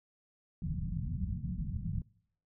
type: low-pass noise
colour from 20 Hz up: white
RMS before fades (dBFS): -36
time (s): 0.62-2.02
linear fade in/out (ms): 2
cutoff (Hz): 190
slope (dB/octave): 48
effects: noise-tail reverb RT60 0.7 s tail -25 dB re dry